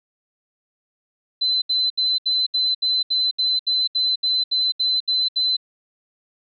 sine tone bursts, 4044 Hz, B7, 40 cents sharp, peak -17 dBFS, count 15, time 1.41-5.568 s, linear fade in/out 10 ms, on 210 ms, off 72 ms, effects none

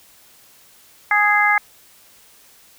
harmonic tone, 415.3 Hz, G#4, in tune, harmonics 2 / 3 / 4 / 5, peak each -19 / -21 / -18 / -17 dBFS, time 1.11-1.58 s, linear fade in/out 2 ms, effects white hiss -50 dBFS RMS until 2.78 s

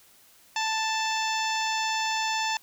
harmonic tone with a mistuned harmonic, 882 Hz, A5, 4 cents sharp, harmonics 1 / 2 / 3 / 4 / 5 / 6 / 7 / 8, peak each -28 / -33 / -33 / -35 / -39 / -36 / -40 / -40 dBFS, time 0.56-2.57 s, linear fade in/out 2 ms, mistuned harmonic 8, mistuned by +22 cents, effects white hiss -57 dBFS RMS until 2.62 s

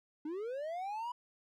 triangle linear sweep, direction up, 290 to 991 Hz, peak -35 dBFS, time 0.25-1.12 s, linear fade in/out 5 ms, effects none

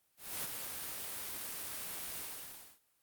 white noise with ADSR envelope, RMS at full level -37 dBFS, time 0.17-2.8 s, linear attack 270 ms, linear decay 15 ms, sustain -5 dB, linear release 620 ms, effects white hiss -75 dBFS RMS until 3.02 s + Opus 32 kbps

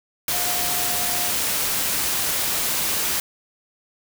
sine tone in noise, 714 Hz, F5, 38 cents sharp, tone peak -32 dBFS, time 0.33-1.3 s, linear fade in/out 2 ms, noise white, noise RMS -23 dBFS, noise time 0.28-3.2 s, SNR -12 dB, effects none

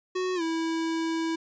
square tone with pitch glide, 369 to 326.8 Hz, F#4 to E4, -5 to -15 cents, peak -27 dBFS, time 0.15-1.36 s, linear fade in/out 10 ms, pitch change -210 cents, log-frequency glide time 0.35-0.42 s, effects resampled to 16000 Hz

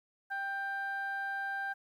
sine tone pair together, 787.5 / 1575 Hz, G5 / G6, +8 / +8 cents, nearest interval octave, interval 1200 cents, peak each -37 / -34 dBFS, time 0.3-1.74 s, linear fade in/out 20 ms, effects tanh soft clip ceiling -29 dBFS + 11-bit

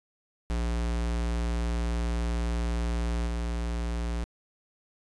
square tone with level steps, 58.27 Hz, A#1, in tune, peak -27 / -29 dBFS, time 0.5-4.24 s, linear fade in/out 0 ms, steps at 3.26 s, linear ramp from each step 20 ms, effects resampled to 22050 Hz

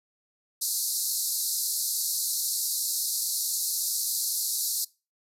white band-pass noise, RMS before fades -29 dBFS, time 0.61-4.85 s, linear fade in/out 10 ms, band 4000 to 14000 Hz, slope 96 dB/octave, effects noise-tail reverb RT60 0.3 s tail -23 dB re dry

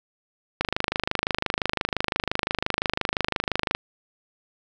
click train, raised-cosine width 0.3 ms, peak -6 dBFS, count 82, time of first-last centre 0.61-3.75 s, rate 25.8 Hz, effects none

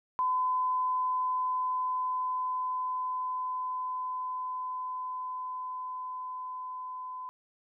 sine tone with level ramp, 1014 Hz, B5, 45 cents sharp, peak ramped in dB -25 to -37 dBFS, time 0.19-7.29 s, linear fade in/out 0 ms, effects none

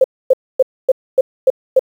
sine tone bursts, 523 Hz, C5, 1 cent flat, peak -5 dBFS, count 7, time 0.01-1.794 s, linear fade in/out 5 ms, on 32 ms, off 260 ms, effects 7-bit

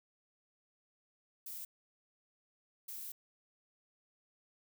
violet noise bursts at uneven times, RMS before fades -45 dBFS, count 2, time 1.46-1.65 / 2.88-3.12 s, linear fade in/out 5 ms, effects none

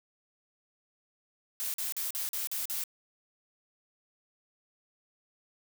blue noise bursts, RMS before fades -34 dBFS, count 7, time 1.6-2.838 s, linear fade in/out 0 ms, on 140 ms, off 43 ms, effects none

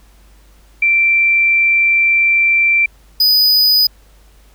sine / square tone pair in turn, 2349 / 4977 Hz, D7 / D#8, 0 / 0 cents, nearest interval octave + minor second, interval 1300 cents, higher second, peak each -9 dBFS, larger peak neither, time 0.82-2.86 / 3.2-3.87 s, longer first, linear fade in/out 5 ms, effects added 50 Hz sine -44 dBFS peak until 4.54 s + pink hiss -52 dBFS RMS until 4.54 s

